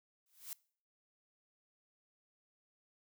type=noise with exponential growth; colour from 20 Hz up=blue; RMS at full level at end=-41 dBFS; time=0.26-0.53 s; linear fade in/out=1 ms; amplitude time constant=57 ms; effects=noise-tail reverb RT60 0.5 s tail -23 dB re dry